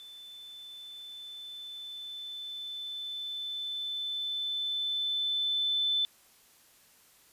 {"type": "tone with level ramp", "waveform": "sine", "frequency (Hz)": 3520, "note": "A7", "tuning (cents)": 0, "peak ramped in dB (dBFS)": [-46, -25], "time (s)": [0, 6.05], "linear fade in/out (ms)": 0, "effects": ["white hiss -61 dBFS RMS until 7.32 s", "resampled to 32000 Hz"]}